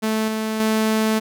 sawtooth tone with level steps, 218.8 Hz, A3, 9 cents flat, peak -15 / -18 / -13 dBFS, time 0.02-1.2 s, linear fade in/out 20 ms, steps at 0.28 / 0.6 s, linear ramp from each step 2 ms, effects none

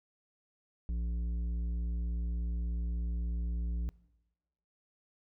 sine tone with tanh clipping, 58.27 Hz, A#1, in tune, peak -33 dBFS, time 0.89-3.89 s, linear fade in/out 0 ms, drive 9 dB, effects noise-tail reverb RT60 1.0 s tail -22 dB re dry

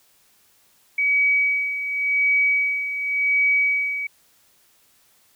sine tone with tremolo, 2270 Hz, C#7, 41 cents sharp, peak -15 dBFS, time 0.98-4.07 s, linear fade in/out 5 ms, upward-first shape sine, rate 0.9 Hz, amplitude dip 65%, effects white hiss -59 dBFS RMS until 5.35 s

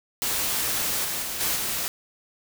white noise with level steps, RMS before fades -26 / -29 / -31 / -25 / -28 dBFS, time 0.22-1.88 s, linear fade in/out 0 ms, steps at 1.04 / 1.22 / 1.4 / 1.55 s, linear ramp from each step 10 ms, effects none

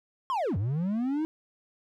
triangle linear two-way sweep, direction down then up, 1100 to 88 to 323.1 Hz, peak -24 dBFS, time 0.3-1.25 s, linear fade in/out 0 ms, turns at 0.57 s, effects none

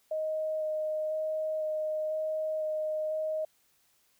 sine tone with vibrato, 622.3 Hz, D#5, in tune, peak -29 dBFS, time 0.11-3.45 s, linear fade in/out 5 ms, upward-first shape square, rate 1 Hz, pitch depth 8 cents each way, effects white hiss -69 dBFS RMS until 4.19 s

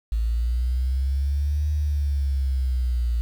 sine linear two-way sweep, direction up then down, 54.6 to 75.5 to 57.8 Hz, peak -20 dBFS, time 0.12-3.21 s, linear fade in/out 0 ms, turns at 1.71 s, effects 8-bit

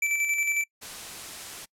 square tone with tremolo, 2325 Hz, D7, 18 cents flat, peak -23 dBFS, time 0.02-0.64 s, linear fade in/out 5 ms, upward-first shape square, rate 11 Hz, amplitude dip 40%
white noise, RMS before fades -39 dBFS, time 0.81-1.66 s, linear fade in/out 20 ms
effects noise-tail reverb RT60 0.1 s tail -25 dB re dry + low-pass 11000 Hz 12 dB/octave

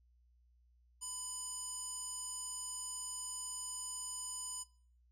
square tone with band-pass filter, 998 Hz, B5, 18 cents sharp, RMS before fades -44 dBFS, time 1.01-4.64 s, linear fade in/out 20 ms, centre 8200 Hz, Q 7.6, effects noise-tail reverb RT60 0.5 s tail -20 dB re dry + added 60 Hz sine -66 dBFS peak until 5.11 s

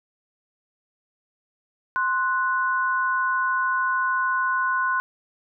sine tone pair together, 1046.5 / 1480 Hz, C6 / F#6, 0 / 0 cents, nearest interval tritone, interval 600 cents, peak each -23 / -23 dBFS, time 1.96-5 s, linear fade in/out 0 ms, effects none

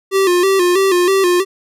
square tone with vibrato, 371 Hz, F#4, 5 cents sharp, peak -11 dBFS, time 0.11-1.45 s, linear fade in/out 50 ms, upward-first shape square, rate 3.1 Hz, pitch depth 77 cents each way, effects resampled to 32000 Hz

